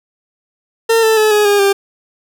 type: tone with pitch steps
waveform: 40% pulse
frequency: 454.6 / 442.4 / 430.6 / 419 / 407.8 / 396.9 Hz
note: A#4 / A4 / A4 / G#4 / G#4 / G4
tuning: -43 / +9 / -37 / +15 / -32 / +22 cents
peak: -8 dBFS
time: 0.89-1.73 s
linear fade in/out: 10 ms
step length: 140 ms
effects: none